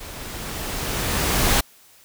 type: noise with level ramp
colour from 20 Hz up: pink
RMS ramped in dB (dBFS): -37 to -17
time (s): 0-1.61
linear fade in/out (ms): 10
effects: white hiss -52 dBFS RMS until 2.04 s